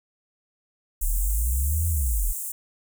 sine linear two-way sweep, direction up then down, 32.22 to 84.5 to 32.22 Hz, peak -21 dBFS, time 1.01-2.33 s, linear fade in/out 20 ms, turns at 1.88 s
pink high-pass noise, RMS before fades -32 dBFS, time 1.01-2.52 s, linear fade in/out 5 ms, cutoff 7400 Hz, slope 48 dB/octave
effects none

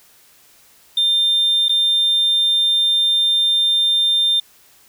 triangle tone with dropouts, 3600 Hz, A7, 39 cents sharp, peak -11 dBFS, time 0.97-4.4 s, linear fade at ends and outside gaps 5 ms, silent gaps 1.684-1.693 s, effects tanh soft clip ceiling -8 dBFS + white hiss -51 dBFS RMS until 4.88 s

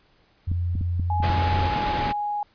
sine tone, 87.31 Hz, F2, in tune, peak -22 dBFS, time 0.47-1.7 s, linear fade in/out 10 ms
clicks, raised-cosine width 5 ms, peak -17 dBFS, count 6, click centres 0.516 / 0.754 / 0.812 / 0.997 / 1.203 / 1.301 s
sine tone with pitch glide, 838 to 828.9 Hz, G#5 to G#5, +15 to -4 cents, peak -24 dBFS, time 1.1-2.43 s, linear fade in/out 2 ms, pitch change -19 cents, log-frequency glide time 1.95-2.13 s
pink low-pass noise, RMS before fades -28 dBFS, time 1.22-2.13 s, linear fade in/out 20 ms, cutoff 3600 Hz, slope 12 dB/octave
effects pink hiss -61 dBFS RMS until 2.54 s + resampled to 11025 Hz

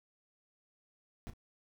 brown noise with echo, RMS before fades -42 dBFS, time 1.27-1.3 s, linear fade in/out 0 ms, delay 35 ms, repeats 1, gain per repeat -13 dB, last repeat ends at 1.335 s, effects none

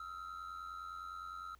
triangle ring-modulated tone, 1318.5 Hz, E6, in tune, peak -39 dBFS, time 0-1.55 s, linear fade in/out 0 ms, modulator 44.9 Hz, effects added 60 Hz sine -62 dBFS peak until 1.59 s + pink hiss -72 dBFS RMS until 1.59 s

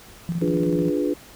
sine tone with tremolo, 169.6 Hz, E3, 50 cents sharp, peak -21 dBFS, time 0.29-0.9 s, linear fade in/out 0 ms, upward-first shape square, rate 16 Hz, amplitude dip 55%
sine chord, D diminished seventh, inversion none, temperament equal, 293.7 / 349.2 / 415.3 / 493.9 Hz, D4 / F4 / Ab4 / Cb5, 0 / 0 / 0 / 0 cents, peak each -23 / -26 / -27 / -28 dBFS, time 0.41-1.14 s, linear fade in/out 10 ms
effects pink hiss -46 dBFS RMS until 1.35 s

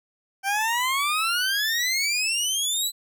20% pulse exponential sweep, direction up, 770 to 4045 Hz, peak -17 dBFS, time 0.43-2.92 s, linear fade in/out 50 ms, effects none

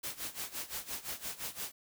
white noise with tremolo, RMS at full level -38 dBFS, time 0.03-1.72 s, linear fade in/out 10 ms, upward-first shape sine, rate 5.8 Hz, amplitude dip 85%, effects none

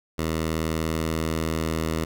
10% pulse tone, 80.3 Hz, E2, 45 cents flat, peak -16 dBFS, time 0.18-2.05 s, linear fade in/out 10 ms, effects none

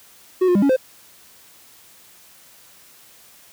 triangle tone with pitch steps, 369.8 / 356.6 / 200.7 / 279.3 / 519 Hz, F#4 / F4 / G3 / C#4 / C5, -1 / +36 / +41 / +13 / -14 cents, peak -11 dBFS, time 0.41-0.765 s, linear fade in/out 10 ms, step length 71 ms, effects white hiss -49 dBFS RMS until 3.52 s + high-pass 60 Hz 12 dB/octave

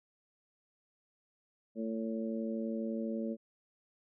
harmonic tone, 112.1 Hz, A2, 33 cents sharp, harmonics 2 / 3 / 4 / 5, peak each -35 / -42 / -43 / -42 dBFS, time 1.75-3.37 s, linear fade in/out 50 ms, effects none

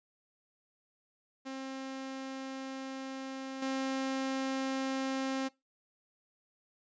sawtooth tone with level steps, 266.4 Hz, C4, 31 cents sharp, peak -35 / -28 dBFS, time 1.45-5.49 s, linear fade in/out 20 ms, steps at 3.62 s, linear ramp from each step 5 ms, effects noise-tail reverb RT60 0.2 s tail -21 dB re dry + resampled to 16000 Hz

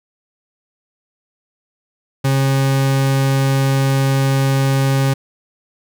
40% pulse tone, 135.6 Hz, C#3, 38 cents flat, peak -12 dBFS, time 2.24-5.14 s, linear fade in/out 10 ms, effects none

